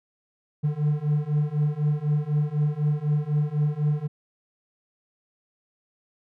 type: beating tone pair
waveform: triangle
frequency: 146.83 / 150.83 Hz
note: D3 / D3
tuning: 0 / +47 cents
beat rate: 4 Hz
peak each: -23 / -22 dBFS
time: 0.63-4.08 s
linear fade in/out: 20 ms
effects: none